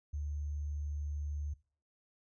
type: tone with sample-and-hold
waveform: sine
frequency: 73.42 Hz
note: D2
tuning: in tune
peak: -35 dBFS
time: 0.13-1.54 s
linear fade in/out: 10 ms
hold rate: 6300 Hz
effects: noise-tail reverb RT60 0.4 s tail -21 dB re dry + resampled to 22050 Hz